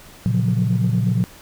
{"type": "chord", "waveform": "sine", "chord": "Gb major seventh", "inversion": "first", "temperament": "equal with one note detuned", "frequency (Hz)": [116.54, 138.59, 174.61, 183.08], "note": ["Bb2", "Db3", "F3", "Gb3"], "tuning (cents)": [0, 0, 0, -18], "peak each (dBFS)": [-18, -23, -22, -21], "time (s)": [0.26, 1.24], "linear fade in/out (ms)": 0, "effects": ["tanh soft clip ceiling -9 dBFS", "pink hiss -44 dBFS RMS until 1.41 s"]}